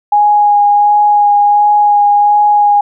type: tone with vibrato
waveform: sine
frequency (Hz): 826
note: G#5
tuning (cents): -10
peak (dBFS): -5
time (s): 0.12-2.81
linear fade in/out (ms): 5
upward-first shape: sine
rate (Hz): 1.4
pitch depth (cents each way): 12
effects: none